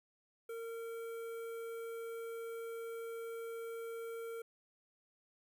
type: tone with notch filter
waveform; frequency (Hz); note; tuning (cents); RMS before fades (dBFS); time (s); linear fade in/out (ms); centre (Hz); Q
square; 458.7; A#4; -28; -44; 0.49-4.42; 5; 4600; 0.54
effects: none